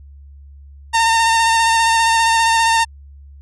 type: tone with vibrato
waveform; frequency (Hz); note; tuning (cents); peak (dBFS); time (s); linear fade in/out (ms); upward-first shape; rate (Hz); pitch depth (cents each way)
sawtooth; 910; A#5; -42; -8; 0.93-2.85; 20; sine; 15; 21
effects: added 70 Hz sine -37 dBFS peak until 3.41 s + resampled to 24000 Hz